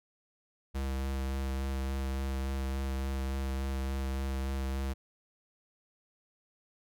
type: tone with vibrato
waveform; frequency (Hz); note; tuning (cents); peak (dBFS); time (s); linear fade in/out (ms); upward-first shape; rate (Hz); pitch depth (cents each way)
square; 67; C2; +42; -32; 0.74-4.94; 20; sine; 3.5; 15
effects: none